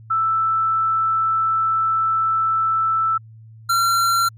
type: tone pair in turn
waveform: sine / square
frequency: 1322 / 1366.3 Hz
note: E6 / F6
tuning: +5 / -38 cents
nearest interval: minor second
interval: 57 cents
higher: second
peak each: -16 dBFS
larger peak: neither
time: 0.1-3.18 / 3.69-4.29 s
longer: first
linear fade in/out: 10 ms
effects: added 111 Hz sine -40 dBFS peak until 4.37 s + AAC 64 kbps